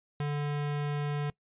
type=tone; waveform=square; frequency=146.1 Hz; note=D3; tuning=9 cents flat; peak=-30 dBFS; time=0.2-1.3 s; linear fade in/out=2 ms; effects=noise-tail reverb RT60 0.1 s tail -22 dB re dry + resampled to 8000 Hz